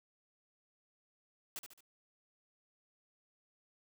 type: noise with echo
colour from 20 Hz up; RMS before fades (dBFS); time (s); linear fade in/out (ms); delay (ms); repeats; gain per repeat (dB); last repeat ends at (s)
white; -43; 1.56-1.59; 0; 72; 3; -7; 1.806
effects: none